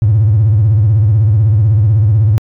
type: tone with vibrato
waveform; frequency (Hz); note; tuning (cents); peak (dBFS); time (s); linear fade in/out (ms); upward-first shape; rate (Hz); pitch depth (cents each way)
triangle; 106.4; G#2; +42; -3; 0.02-2.38; 0; sine; 16; 160
effects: tanh soft clip ceiling -3 dBFS